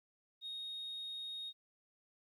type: tone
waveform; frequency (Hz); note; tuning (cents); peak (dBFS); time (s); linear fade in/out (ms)
sine; 3729; A#7; 0; -40; 0.41-1.53; 50
effects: tanh soft clip ceiling -39 dBFS + 13-bit